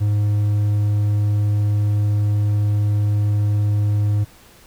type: tone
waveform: triangle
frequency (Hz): 103.83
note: G#2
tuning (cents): 0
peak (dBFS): -13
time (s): 0-4.25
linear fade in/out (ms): 20
effects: pink hiss -48 dBFS RMS until 4.66 s